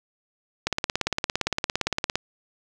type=click train; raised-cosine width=0.2 ms; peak=-6 dBFS; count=27; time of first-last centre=0.67-2.156 s; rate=17.5 Hz; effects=none